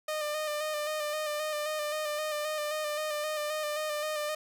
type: tone with vibrato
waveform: sawtooth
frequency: 606 Hz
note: D#5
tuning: 46 cents flat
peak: -27 dBFS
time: 0.08-4.35 s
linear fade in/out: 5 ms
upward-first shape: square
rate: 3.8 Hz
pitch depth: 27 cents each way
effects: none